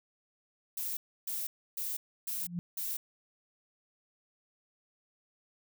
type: noise bursts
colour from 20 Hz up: violet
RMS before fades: -36 dBFS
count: 5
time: 0.77-2.97 s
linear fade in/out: 5 ms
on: 200 ms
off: 300 ms
type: tone with exponential growth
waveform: sine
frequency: 174.1 Hz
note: F3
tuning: 5 cents flat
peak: -29 dBFS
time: 2.36-2.59 s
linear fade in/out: 0 ms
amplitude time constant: 49 ms
effects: none